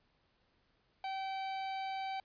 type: tone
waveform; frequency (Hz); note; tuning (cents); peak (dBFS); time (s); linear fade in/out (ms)
45% pulse; 771; G5; -29; -37; 1.04-2.2; 2
effects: pink hiss -74 dBFS RMS until 2.24 s + resampled to 11025 Hz